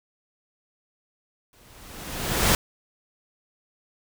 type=noise with exponential growth; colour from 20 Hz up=pink; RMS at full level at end=-17 dBFS; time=1.53-2.55 s; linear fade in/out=1 ms; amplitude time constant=220 ms; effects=none